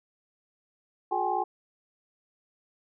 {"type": "tone cluster", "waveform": "sine", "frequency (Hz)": [360.6, 422, 774, 832, 1060], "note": ["F#4", "G#4", "G5", "G#5", "C6"], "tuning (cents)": [-45, 28, -22, 3, 22], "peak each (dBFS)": [-34, -36, -29, -29, -37], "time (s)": [1.11, 1.44], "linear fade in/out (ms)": 10, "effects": []}